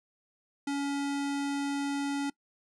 square tone, 281.7 Hz, C#4, 28 cents sharp, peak -30 dBFS, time 0.67-2.3 s, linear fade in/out 5 ms, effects noise-tail reverb RT60 0.1 s tail -23 dB re dry + resampled to 24000 Hz

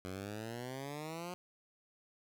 10% pulse exponential sweep, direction up, 90.4 to 181.8 Hz, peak -33 dBFS, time 0.05-1.34 s, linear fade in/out 0 ms, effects none

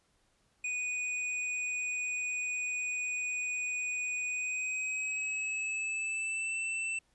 square tone with pitch glide, 2477 to 2670 Hz, D#7 to E7, -8 to +22 cents, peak -33 dBFS, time 0.64-6.99 s, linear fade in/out 5 ms, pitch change +130 cents, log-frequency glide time 4.26-6.56 s, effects pink hiss -72 dBFS RMS until 7.14 s + resampled to 24000 Hz

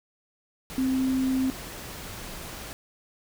sine tone in noise, 261.6 Hz, C4, in tune, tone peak -22 dBFS, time 0.78-1.5 s, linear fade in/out 0 ms, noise pink, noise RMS -39 dBFS, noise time 0.7-2.73 s, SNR +14 dB, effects none

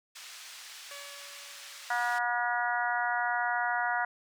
white band-pass noise, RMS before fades -47 dBFS, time 0.15-2.19 s, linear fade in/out 10 ms, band 1300 to 6000 Hz, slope 12 dB/octave
10% pulse tone with exponential decay, 568 Hz, C#5, 42 cents sharp, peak -35 dBFS, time 0.91-2.75 s, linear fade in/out 2 ms, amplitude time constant 400 ms
harmonic tone, 240.9 Hz, B3, 43 cents flat, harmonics 3 / 4 / 5 / 6 / 7 / 8, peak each -32 / -34 / -40 / -32 / -37 / -37 dBFS, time 1.9-4.05 s, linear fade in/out 5 ms
effects none

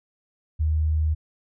sine tone, 77.78 Hz, D#2, in tune, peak -19 dBFS, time 0.59-1.15 s, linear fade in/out 20 ms, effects none

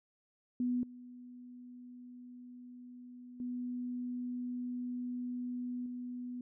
sine tone with level steps, 246.9 Hz, B3, in tune, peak -30 / -48 / -36 / -39 dBFS, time 0.6-6.41 s, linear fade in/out 2 ms, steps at 0.83 / 3.4 / 5.86 s, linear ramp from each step 2 ms, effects none

